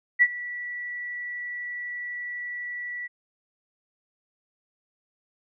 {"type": "tone with ADSR envelope", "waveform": "sine", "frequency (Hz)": 1952, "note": "B6", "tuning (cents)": -21, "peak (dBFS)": -12, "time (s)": [0.19, 3.08], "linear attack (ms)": 30, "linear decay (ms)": 50, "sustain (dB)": -19, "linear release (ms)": 22, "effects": []}